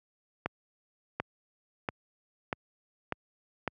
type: accelerating click train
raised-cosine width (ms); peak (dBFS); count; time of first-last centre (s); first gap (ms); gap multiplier
0.5; -15; 6; 0.46-3.677; 740; 0.93
effects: high-pass 80 Hz 12 dB/octave